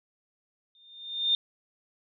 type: tone with exponential growth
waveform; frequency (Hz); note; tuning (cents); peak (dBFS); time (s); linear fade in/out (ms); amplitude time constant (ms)
sine; 3625; A#7; -49; -19; 0.75-1.35; 1; 130
effects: none